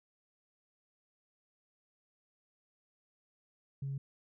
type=tone; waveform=sine; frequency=137.5 Hz; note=C#3; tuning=14 cents flat; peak=-34 dBFS; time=3.82-3.98 s; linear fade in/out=5 ms; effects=tanh soft clip ceiling -31 dBFS